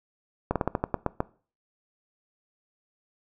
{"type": "slowing click train", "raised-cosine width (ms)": 1, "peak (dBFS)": -10, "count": 9, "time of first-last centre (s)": [0.51, 1.204], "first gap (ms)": 47, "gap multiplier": 1.17, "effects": ["noise-tail reverb RT60 0.4 s tail -20 dB re dry"]}